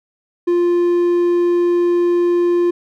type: tone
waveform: triangle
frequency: 349.2 Hz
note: F4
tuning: in tune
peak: -10 dBFS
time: 0.47-2.71 s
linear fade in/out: 10 ms
effects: none